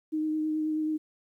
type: tone with vibrato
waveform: sine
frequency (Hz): 310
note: D#4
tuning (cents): -6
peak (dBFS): -26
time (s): 0.12-0.98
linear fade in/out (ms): 20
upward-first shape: triangle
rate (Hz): 9.3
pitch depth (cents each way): 18
effects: 11-bit